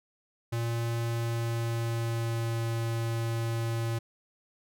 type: tone with pitch glide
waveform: square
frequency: 116.54 to 115.07 Hz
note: A#2 to A#2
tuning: 0 to -22 cents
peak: -29 dBFS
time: 0.52-3.99 s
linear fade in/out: 10 ms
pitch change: -22 cents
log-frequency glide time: 1.01-2.66 s
effects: none